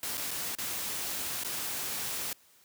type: noise with dropouts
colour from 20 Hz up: white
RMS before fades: -35 dBFS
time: 0.03-2.33 s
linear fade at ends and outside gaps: 1 ms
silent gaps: 0.172-0.177 / 0.308-0.313 / 0.551-0.585 / 1.436-1.447 s
effects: white hiss -62 dBFS RMS until 2.64 s + high-pass 60 Hz 12 dB/octave